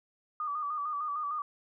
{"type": "tone with vibrato", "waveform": "sine", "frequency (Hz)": 1187, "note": "D6", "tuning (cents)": 18, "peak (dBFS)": -31, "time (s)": [0.4, 1.42], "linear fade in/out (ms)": 2, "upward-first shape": "square", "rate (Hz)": 6.6, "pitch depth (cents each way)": 54, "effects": []}